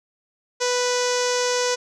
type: tone with low-pass filter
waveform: sawtooth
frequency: 493.9 Hz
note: B4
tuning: in tune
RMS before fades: -22 dBFS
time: 0.6-1.76 s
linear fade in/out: 20 ms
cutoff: 6100 Hz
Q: 4.1
effects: none